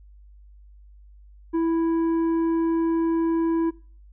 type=tone with tanh clipping; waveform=sine; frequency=329.6 Hz; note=E4; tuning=in tune; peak=-21 dBFS; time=1.53-3.71 s; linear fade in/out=20 ms; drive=7 dB; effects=noise-tail reverb RT60 0.4 s tail -22 dB re dry + added 50 Hz sine -46 dBFS peak until 4.12 s